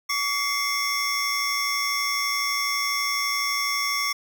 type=tone cluster; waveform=square; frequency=1143 / 2099 / 2211 / 5460 Hz; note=D6 / C7 / C#7 / F8; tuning=-47 / +5 / -5 / -40 cents; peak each=-29 / -29 / -33 / -28 dBFS; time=0.09-4.13 s; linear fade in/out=10 ms; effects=none